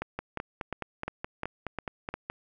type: two click trains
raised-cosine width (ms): 0.5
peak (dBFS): -18 / -17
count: 11 / 7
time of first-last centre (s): 0.19-2.3 / 0.02-2.14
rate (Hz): 4.74 / 2.83
effects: none